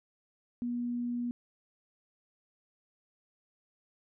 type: tone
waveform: sine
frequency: 241.3 Hz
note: B3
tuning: 40 cents flat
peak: -31 dBFS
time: 0.62-1.31 s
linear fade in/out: 0 ms
effects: none